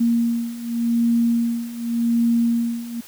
sine beating tone pair, 233.1 / 233.97 Hz, A#3 / A#3, 0 / +7 cents, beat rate 0.87 Hz, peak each -22 / -19 dBFS, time 0-3.01 s, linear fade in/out 10 ms, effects white hiss -44 dBFS RMS until 3.07 s

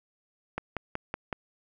click train, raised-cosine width 0.5 ms, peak -16 dBFS, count 5, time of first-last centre 0.58-1.328 s, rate 5.35 Hz, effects none

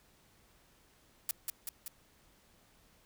blue noise with echo, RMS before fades -33 dBFS, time 1.29-1.31 s, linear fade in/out 2 ms, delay 190 ms, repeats 3, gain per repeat -3 dB, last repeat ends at 1.88 s, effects pink hiss -66 dBFS RMS until 3.05 s

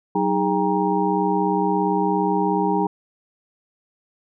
sine tone cluster, 188.4 / 312.8 / 409.9 / 801 / 939 Hz, F#3 / D#4 / G#4 / G5 / A#5, +32 / +9 / -23 / +37 / +12 cents, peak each -24 dBFS, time 0.15-2.87 s, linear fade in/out 5 ms, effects none

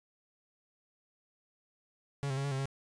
45% pulse tone with pitch steps, 140.6 / 133.5 / 138.1 / 141.5 / 133.5 / 136.5 Hz, C#3 / C3 / C#3 / C#3 / C3 / C#3, +25 / +35 / -6 / +36 / +35 / -26 cents, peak -32 dBFS, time 2.23-2.656 s, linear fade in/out 0 ms, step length 71 ms, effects resampled to 22050 Hz

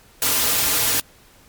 white noise with comb filter, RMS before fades -19 dBFS, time 0.22-1 s, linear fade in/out 2 ms, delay 5.4 ms, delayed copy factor -0.75, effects pink hiss -51 dBFS RMS until 1.48 s + MP3 96 kbps

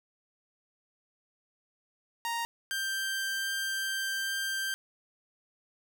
sawtooth tone pair in turn, 932.3 / 1574.7 Hz, A#5 / G6, 0 / +7 cents, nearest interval major sixth, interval 907 cents, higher second, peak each -27 dBFS, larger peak neither, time 2.25-2.45 / 2.71-4.74 s, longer second, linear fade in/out 0 ms, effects none

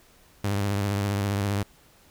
sawtooth tone with vibrato, 100.6 Hz, G2, 45 cents sharp, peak -20 dBFS, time 0.44-1.63 s, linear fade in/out 5 ms, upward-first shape triangle, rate 15 Hz, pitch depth 63 cents each way, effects pink hiss -57 dBFS RMS until 2.1 s

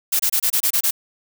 blue noise bursts, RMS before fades -18 dBFS, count 8, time 0.12-0.91 s, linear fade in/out 10 ms, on 76 ms, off 26 ms, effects none

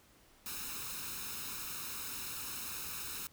white noise with comb filter, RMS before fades -42 dBFS, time 0.46-3.27 s, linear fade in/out 0 ms, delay 0.76 ms, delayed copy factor +0.7, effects pink hiss -64 dBFS RMS until 3.32 s

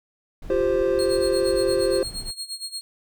brown noise, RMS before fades -37 dBFS, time 0.42-2.31 s, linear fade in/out 5 ms
triangle chord, F suspended second, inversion none, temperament just, 349.2 / 392.9 / 523.8 Hz, F4 / G4 / C5, 0 / +4 / +2 cents, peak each -23 / -21 / -20 dBFS, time 0.5-2.03 s, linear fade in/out 2 ms
30% pulse tone with tremolo, 4266 Hz, C8, 33 cents sharp, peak -25 dBFS, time 0.99-2.81 s, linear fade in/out 0 ms, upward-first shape sine, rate 8.6 Hz, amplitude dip 85%
effects none

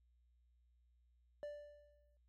triangle tone with exponential decay, 587.3 Hz, D5, in tune, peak -40 dBFS, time 1.43-2.17 s, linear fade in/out 0 ms, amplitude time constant 160 ms, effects noise-tail reverb RT60 0.1 s tail -25 dB re dry + added 60 Hz sine -70 dBFS peak until 2.28 s

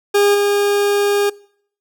40% pulse tone with level steps, 406.8 Hz, G#4, 36 cents flat, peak -10 / -13 dBFS, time 0.14-1.3 s, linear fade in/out 10 ms, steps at 0.34 s, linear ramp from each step 10 ms, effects noise-tail reverb RT60 0.6 s tail -23 dB re dry

